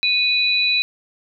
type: tone pair together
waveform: sine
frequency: 2489 / 3951 Hz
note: D#7 / B7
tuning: 0 / 0 cents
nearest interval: minor sixth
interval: 800 cents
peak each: -18 dBFS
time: 0.03-0.82 s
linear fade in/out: 0 ms
effects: none